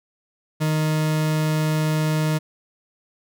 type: tone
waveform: 40% pulse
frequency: 155.2 Hz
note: D#3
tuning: 4 cents flat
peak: -18 dBFS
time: 0.6-2.39 s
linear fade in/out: 20 ms
effects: none